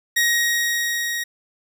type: tone with level ramp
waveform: sawtooth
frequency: 1885 Hz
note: A#6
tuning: 19 cents sharp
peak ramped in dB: -12 to -20 dBFS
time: 0.16-1.24 s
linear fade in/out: 10 ms
effects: none